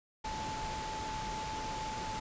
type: tone in noise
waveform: sine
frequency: 871 Hz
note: A5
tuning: 18 cents flat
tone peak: -38 dBFS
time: 0.24-2.2 s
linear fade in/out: 10 ms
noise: pink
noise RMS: -41 dBFS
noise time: 0.24-2.2 s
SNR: 0 dB
effects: resampled to 16000 Hz